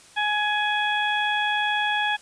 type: harmonic tone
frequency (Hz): 838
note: G#5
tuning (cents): +15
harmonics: 1 / 2 / 3 / 4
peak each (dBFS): -25 / -25 / -30 / -29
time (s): 0.16-2.17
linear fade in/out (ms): 20
effects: white hiss -50 dBFS RMS until 2.21 s + resampled to 22050 Hz